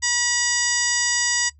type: harmonic tone with a mistuned harmonic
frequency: 968 Hz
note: B5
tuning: 35 cents flat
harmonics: 1 / 2 / 3 / 4 / 5 / 6 / 7 / 8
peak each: -34 / -25 / -34 / -33 / -25 / -25 / -27 / -26 dBFS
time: 0.02-1.5 s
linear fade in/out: 20 ms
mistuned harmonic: 4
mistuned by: -110 cents
effects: noise-tail reverb RT60 0.1 s tail -20 dB re dry + added 74 Hz sine -49 dBFS peak until 1.59 s